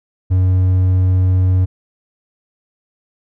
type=tone; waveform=triangle; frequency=92.5 Hz; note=F#2; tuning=in tune; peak=-8 dBFS; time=0.3-1.66 s; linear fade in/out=20 ms; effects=none